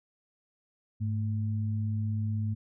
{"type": "tone pair together", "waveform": "sine", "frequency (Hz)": [103.83, 220], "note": ["G#2", "A3"], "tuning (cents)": [0, 0], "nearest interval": "octave + minor second", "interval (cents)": 1300, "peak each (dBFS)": [-28, -36], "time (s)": [1, 2.55], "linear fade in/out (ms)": 20, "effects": []}